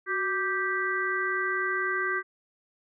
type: harmonic tone with a mistuned harmonic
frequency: 392 Hz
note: G4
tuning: in tune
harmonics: 1 / 3 / 4 / 5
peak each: -33 / -32 / -29 / -32 dBFS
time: 0.06-2.23 s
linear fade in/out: 50 ms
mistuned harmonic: 1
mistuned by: -90 cents
effects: none